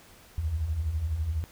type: beating tone pair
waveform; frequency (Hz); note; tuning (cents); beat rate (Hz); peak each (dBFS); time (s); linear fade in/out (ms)
sine; 69.3 / 81.3; C#2 / E2; 0 / -23; 12; -35 / -27; 0.38-1.44; 0
effects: pink hiss -54 dBFS RMS until 1.51 s